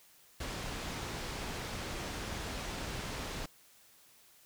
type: low-pass noise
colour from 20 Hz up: pink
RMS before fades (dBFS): -40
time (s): 0.4-3.46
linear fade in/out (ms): 5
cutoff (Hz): 6900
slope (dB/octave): 12
effects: white hiss -62 dBFS RMS until 4.45 s